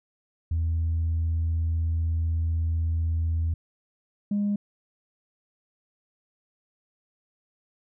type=tone pair in turn; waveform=sine; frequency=82 / 204.5 Hz; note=E2 / G#3; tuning=-9 / -26 cents; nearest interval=octave + major third; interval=1583 cents; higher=second; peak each=-21 dBFS; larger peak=neither; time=0.51-3.54 / 4.31-4.56 s; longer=first; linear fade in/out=5 ms; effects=tanh soft clip ceiling -20 dBFS